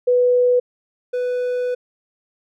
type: tone pair in turn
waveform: sine / triangle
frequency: 493.9 / 495.8 Hz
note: B4 / B4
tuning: 0 / +7 cents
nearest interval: unison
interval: 7 cents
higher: second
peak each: -12 / -17 dBFS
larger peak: first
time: 0.07-0.6 / 1.13-1.75 s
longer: second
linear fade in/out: 10 ms
effects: none